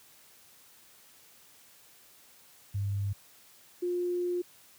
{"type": "tone pair in turn", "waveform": "sine", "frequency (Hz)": [100, 354.4], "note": ["G2", "F4"], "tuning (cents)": [35, 25], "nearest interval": "octave + minor seventh", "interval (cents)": 2190, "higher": "second", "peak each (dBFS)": -28, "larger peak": "neither", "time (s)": [[2.74, 3.13], [3.82, 4.42]], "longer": "second", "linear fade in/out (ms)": 10, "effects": ["white hiss -58 dBFS RMS until 4.78 s", "high-pass 60 Hz 12 dB/octave"]}